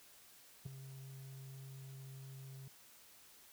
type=tone with ADSR envelope; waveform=triangle; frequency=134.2 Hz; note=C3; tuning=44 cents sharp; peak=-36 dBFS; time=0.65-2.68 s; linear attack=13 ms; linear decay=7 ms; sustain=-11 dB; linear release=3 ms; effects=white hiss -62 dBFS RMS until 3.52 s